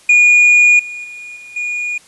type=tone with level steps; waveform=triangle; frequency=2442 Hz; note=D#7; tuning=33 cents flat; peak=-4 / -23 / -27 / -31 / -16 dBFS; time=0.09-1.98 s; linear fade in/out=5 ms; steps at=0.79 / 1.04 / 1.36 / 1.56 s; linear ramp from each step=5 ms; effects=white hiss -46 dBFS RMS until 2.07 s + resampled to 24000 Hz